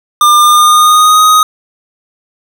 square tone with pitch glide, 1200 to 1251.7 Hz, D6 to D#6, +37 to +10 cents, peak -4 dBFS, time 0.21-1.43 s, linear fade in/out 2 ms, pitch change +73 cents, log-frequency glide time 0.39-1.22 s, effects none

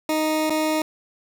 20% pulse tone with dropouts, 311.1 Hz, D#4, in tune, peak -15 dBFS, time 0.09-0.82 s, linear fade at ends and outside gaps 2 ms, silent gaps 0.497-0.504 s, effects none

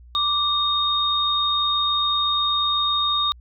sine tone pair together, 1174.7 / 3706 Hz, D6 / A#7, 0 / -11 cents, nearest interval octave + minor sixth, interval 1989 cents, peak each -23 / -20 dBFS, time 0.15-3.32 s, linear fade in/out 0 ms, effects added 60 Hz sine -43 dBFS peak until 3.4 s

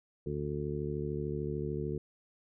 harmonic tone, 73.42 Hz, D2, in tune, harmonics 1 / 2 / 3 / 4 / 5 / 6, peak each -42 / -37 / -42 / -45 / -38 / -40 dBFS, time 0.26-1.98 s, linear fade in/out 5 ms, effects none

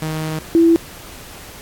sawtooth / sine tone pair in turn, 157 / 332.7 Hz, D#3 / E4, +16 / +16 cents, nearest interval octave + minor second, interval 1300 cents, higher second, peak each -17 / -8 dBFS, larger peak second, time 0.02-0.39 / 0.55-0.76 s, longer first, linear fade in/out 0 ms, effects pink hiss -37 dBFS RMS until 1.61 s + AAC 64 kbps

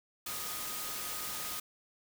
sine tone in noise, 1244 Hz, D#6, 1 cent flat, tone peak -48 dBFS, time 0.26-1.6 s, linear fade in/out 5 ms, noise white, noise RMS -39 dBFS, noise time 0.26-1.6 s, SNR -12 dB, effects none

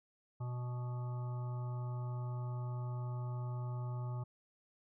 harmonic tone, 123.2 Hz, B2, 4 cents flat, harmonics 1 / 3 / 5 / 7 / 9 / 10, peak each -37 / -55 / -55 / -53 / -57 / -58 dBFS, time 0.4-4.24 s, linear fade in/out 10 ms, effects none

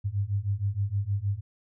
sine beating tone pair, 97.2 / 103.6 Hz, G2 / G#2, -14 / -4 cents, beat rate 6.4 Hz, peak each -29 / -28 dBFS, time 0.04-1.41 s, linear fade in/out 20 ms, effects none

